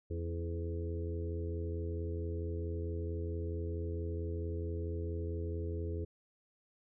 harmonic tone with a mistuned harmonic, 84.5 Hz, E2, 43 cents sharp, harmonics 1 / 2 / 3 / 4 / 5 / 6, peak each -36 / -50 / -51 / -45 / -43 / -50 dBFS, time 0.1-6.05 s, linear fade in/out 10 ms, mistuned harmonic 4, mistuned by -38 cents, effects none

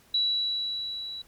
sine tone with level ramp, 3924 Hz, B7, 12 cents flat, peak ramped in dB -21 to -35 dBFS, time 0.14-1.22 s, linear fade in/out 5 ms, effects pink hiss -59 dBFS RMS until 1.27 s + MP3 96 kbps

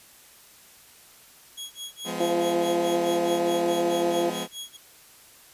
sawtooth tone with tremolo, 3322 Hz, G#7, in tune, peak -30 dBFS, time 1.57-4.77 s, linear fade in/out 10 ms, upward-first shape sine, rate 4.7 Hz, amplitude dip 100%
15% pulse chord, F diminished, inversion none, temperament just, 174.61 / 209.5 / 251.4 Hz, F3 / Ab3 / Cb4, 0 / +15 / +31 cents, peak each -28 dBFS, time 2.04-4.48 s, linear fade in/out 50 ms
harmonic tone, 171.9 Hz, F3, 27 cents flat, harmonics 2 / 3 / 4 / 5, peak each -25 / -27 / -29 / -37 dBFS, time 2.2-4.3 s, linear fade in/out 5 ms
effects white hiss -52 dBFS RMS until 5.53 s + resampled to 32000 Hz

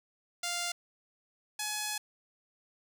5% pulse tone pair in turn, 698.5 / 845.5 Hz, F5 / G#5, 0 / +31 cents, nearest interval minor third, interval 331 cents, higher second, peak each -21 dBFS, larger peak neither, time 0.43-0.72 / 1.59-1.98 s, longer second, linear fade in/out 5 ms, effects none

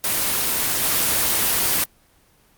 white noise with level steps, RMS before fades -21 / -19 dBFS, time 0.04-1.84 s, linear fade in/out 2 ms, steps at 0.82 s, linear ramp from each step 20 ms, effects pink hiss -57 dBFS RMS until 2.57 s + Opus 24 kbps

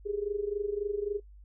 sine tone with amplitude modulation, 410 Hz, G#4, 22 cents flat, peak -26 dBFS, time 0.05-1.2 s, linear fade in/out 20 ms, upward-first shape sine, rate 23.7 Hz, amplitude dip 85%, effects noise-tail reverb RT60 0.1 s tail -21 dB re dry + added 50 Hz sine -49 dBFS peak until 1.44 s

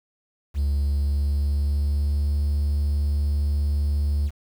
triangle tone with pitch glide, 71 to 72.83 Hz, C#2 to D2, +42 to -14 cents, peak -17 dBFS, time 0.54-4.31 s, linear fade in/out 50 ms, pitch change +44 cents, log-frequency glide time 0.77-2.36 s, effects tanh soft clip ceiling -13 dBFS + 8-bit

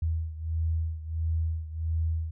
sine beating tone pair, 80.5 / 82 Hz, E2 / E2, -41 / -9 cents, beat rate 1.5 Hz, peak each -28 / -32 dBFS, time 0.02-2.31 s, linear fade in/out 5 ms, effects none

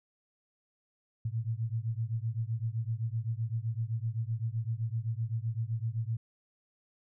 sine beating tone pair, 110.1 / 117.9 Hz, A2 / A#2, +2 / +20 cents, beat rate 7.8 Hz, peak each -33 / -34 dBFS, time 1.25-6.17 s, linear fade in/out 5 ms, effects none

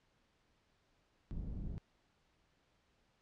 pink low-pass noise, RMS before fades -42 dBFS, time 1.31-1.78 s, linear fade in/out 0 ms, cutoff 170 Hz, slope 12 dB/octave, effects pink hiss -75 dBFS RMS until 3.21 s + low-pass 5000 Hz 12 dB/octave

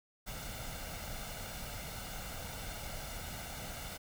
pink noise with comb filter, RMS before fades -43 dBFS, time 0.26-3.98 s, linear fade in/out 20 ms, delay 1.4 ms, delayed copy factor +0.6, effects none

